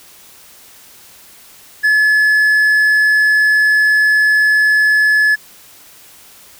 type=tone; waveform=triangle; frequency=1714 Hz; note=A6; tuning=46 cents flat; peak=-7 dBFS; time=1.83-5.36 s; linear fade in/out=20 ms; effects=white hiss -42 dBFS RMS until 6.59 s